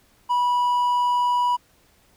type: tone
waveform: triangle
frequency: 978 Hz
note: B5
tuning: 17 cents flat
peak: -16 dBFS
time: 0.29-1.57 s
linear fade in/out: 20 ms
effects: pink hiss -59 dBFS RMS until 2.16 s